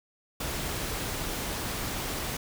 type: noise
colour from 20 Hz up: pink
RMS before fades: -33 dBFS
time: 0.4-2.37 s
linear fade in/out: 5 ms
effects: none